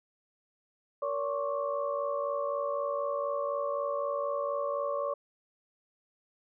sine tone cluster, 466.8 / 570 / 1084 / 1148 Hz, A#4 / C#5 / C#6 / D6, +2 / +48 / -39 / -40 cents, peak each -39 / -31 / -37 / -38 dBFS, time 1.02-5.14 s, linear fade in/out 5 ms, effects none

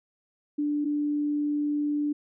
sine tone pair in turn, 294.1 / 294.1 Hz, D4 / D4, +3 / +3 cents, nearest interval unison, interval 0 cents, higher neither, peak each -24 dBFS, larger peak neither, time 0.58-0.85 / 0.85-2.13 s, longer second, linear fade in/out 10 ms, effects none

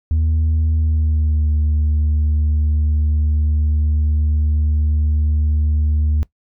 sine tone with pitch glide, 79 to 75.69 Hz, D#2 to D#2, +27 to -47 cents, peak -11 dBFS, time 0.11-6.23 s, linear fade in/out 0 ms, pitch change -74 cents, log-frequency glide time 0.75-1.5 s, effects noise-tail reverb RT60 0.1 s tail -20 dB re dry + tanh soft clip ceiling -12 dBFS

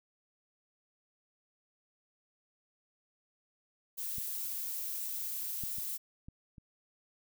violet noise, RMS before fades -38 dBFS, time 3.97-5.98 s, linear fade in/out 20 ms
clicks, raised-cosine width 5 ms, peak -33 / -31 / -36 / -35 / -39 dBFS, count 5, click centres 4.183 / 5.637 / 5.784 / 6.285 / 6.582 s
effects none

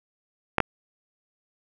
clicks, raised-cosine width 0.5 ms, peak -4 dBFS, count 2, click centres 0.583 / 0.603 s, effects none

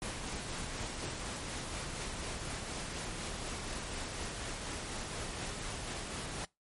pink noise with tremolo, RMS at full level -39 dBFS, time 0.02-6.45 s, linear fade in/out 0 ms, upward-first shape sine, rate 4.1 Hz, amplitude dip 25%, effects noise-tail reverb RT60 0.2 s tail -23 dB re dry + MP3 48 kbps

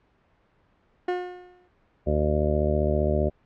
30% pulse tone with exponential decay, 360 Hz, F#4, 47 cents flat, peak -19 dBFS, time 1.08-1.68 s, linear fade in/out 5 ms, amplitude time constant 130 ms
harmonic tone, 75.2 Hz, D2, 42 cents sharp, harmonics 1 / 2 / 3 / 4 / 5 / 6 / 7 / 8 / 9, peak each -25 / -30 / -30 / -36 / -28 / -36 / -33 / -27 / -36 dBFS, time 2.06-3.3 s, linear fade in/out 20 ms
effects pink hiss -64 dBFS RMS until 3.45 s + low-pass 2000 Hz 12 dB/octave

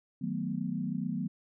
sine chord, B dominant seventh, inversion first, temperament equal, 155.56 / 185 / 220 / 246.9 Hz, D#3 / F#3 / A3 / B3, 0 / 0 / 0 / 0 cents, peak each -38 / -35 / -37 / -36 dBFS, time 0.21-1.28 s, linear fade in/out 10 ms, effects none

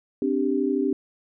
sine chord, C suspended second, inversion none, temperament just, 261.6 / 294.3 / 392.4 Hz, C4 / D4 / G4, 0 / +4 / +2 cents, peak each -25 dBFS, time 0.22-0.93 s, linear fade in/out 2 ms, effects none

